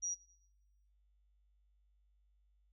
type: tone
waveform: sine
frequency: 5760 Hz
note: F#8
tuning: 47 cents flat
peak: -35 dBFS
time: 0.02-0.15 s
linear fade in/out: 20 ms
effects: noise-tail reverb RT60 0.9 s tail -21 dB re dry + added 50 Hz sine -69 dBFS peak until 2.72 s